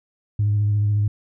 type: tone with vibrato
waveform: sine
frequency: 103.83 Hz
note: G#2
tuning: in tune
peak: -15 dBFS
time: 0.39-1.08 s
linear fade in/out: 5 ms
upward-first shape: sine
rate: 14 Hz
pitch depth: 23 cents each way
effects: tanh soft clip ceiling -13 dBFS